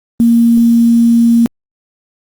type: tone with quantisation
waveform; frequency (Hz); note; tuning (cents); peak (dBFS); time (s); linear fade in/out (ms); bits
sine; 233.1; A#3; 0; -5; 0.2-1.46; 0; 5
effects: Opus 24 kbps